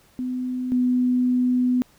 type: tone pair in turn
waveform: sine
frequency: 252.7 / 249.8 Hz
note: B3 / B3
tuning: +40 / +20 cents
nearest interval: unison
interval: 20 cents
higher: first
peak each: -24 / -17 dBFS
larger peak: second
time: 0.19-0.72 / 0.72-1.82 s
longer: second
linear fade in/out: 0 ms
effects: pink hiss -57 dBFS RMS until 1.98 s